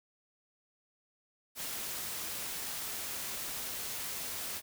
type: noise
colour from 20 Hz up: white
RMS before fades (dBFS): -39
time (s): 1.55-4.62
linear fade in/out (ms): 50
effects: none